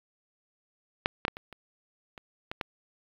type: clicks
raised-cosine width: 0.3 ms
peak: -7 / -9 / -11 / -23 / -28 / -27 / -18 / -14 dBFS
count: 8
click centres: 1.059 / 1.251 / 1.281 / 1.369 / 1.527 / 2.178 / 2.515 / 2.612 s
effects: low-pass 4000 Hz 12 dB/octave + 8-bit

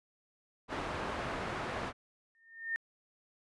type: low-pass noise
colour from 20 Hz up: white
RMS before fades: -38 dBFS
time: 0.68-1.93 s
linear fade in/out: 50 ms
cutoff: 1300 Hz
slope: 12 dB/octave
type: tone with exponential growth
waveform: sine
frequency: 1821 Hz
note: A#6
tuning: 41 cents flat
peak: -29 dBFS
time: 2.35-2.76 s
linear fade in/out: 0 ms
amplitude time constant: 87 ms
effects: resampled to 24000 Hz

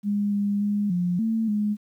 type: tone with pitch steps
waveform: sine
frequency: 204.5 / 202.9 / 205.5 / 177.2 / 223.7 / 209 Hz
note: G#3 / G#3 / G#3 / F3 / A3 / G#3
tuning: -26 / -40 / -18 / +25 / +29 / +11 cents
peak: -21 dBFS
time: 0.03-1.77 s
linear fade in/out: 50 ms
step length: 290 ms
effects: 10-bit

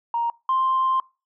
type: tone pair in turn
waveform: sine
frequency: 936 / 1048.5 Hz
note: A#5 / C6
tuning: +7 / +3 cents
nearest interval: major second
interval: 196 cents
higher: second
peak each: -20 / -17 dBFS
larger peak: second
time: 0.14-0.3 / 0.49-1 s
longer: second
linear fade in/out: 2 ms
effects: noise-tail reverb RT60 0.3 s tail -24 dB re dry + tanh soft clip ceiling -14 dBFS

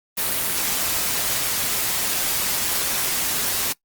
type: noise with amplitude modulation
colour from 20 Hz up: white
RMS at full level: -21 dBFS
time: 0.17-3.73 s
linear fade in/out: 10 ms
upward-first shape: sine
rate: 178 Hz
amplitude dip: 40%
effects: noise-tail reverb RT60 0.1 s tail -21 dB re dry + Opus 32 kbps

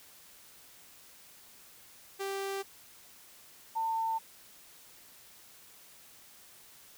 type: tone pair in turn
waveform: sawtooth / sine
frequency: 392 / 898.5 Hz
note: G4 / A5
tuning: 0 / +36 cents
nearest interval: octave + major second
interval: 1436 cents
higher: second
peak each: -30 / -29 dBFS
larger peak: second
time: 2.19-2.63 / 3.75-4.19 s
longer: neither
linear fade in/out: 20 ms
effects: white hiss -56 dBFS RMS until 6.97 s

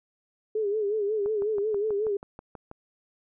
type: tone with vibrato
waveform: sine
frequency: 418.4 Hz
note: G#4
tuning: 13 cents sharp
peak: -24 dBFS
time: 0.55-2.17 s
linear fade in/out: 5 ms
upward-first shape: sine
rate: 5.5 Hz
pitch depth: 87 cents each way
type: click train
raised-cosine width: 1 ms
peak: -27 dBFS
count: 10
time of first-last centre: 1.26-2.714 s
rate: 6.19 Hz
effects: none

